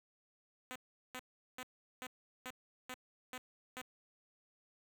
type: tone bursts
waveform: 5% pulse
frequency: 254 Hz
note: B3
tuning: 49 cents sharp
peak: -32 dBFS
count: 8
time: 0.71-3.816 s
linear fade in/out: 0 ms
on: 47 ms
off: 390 ms
effects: none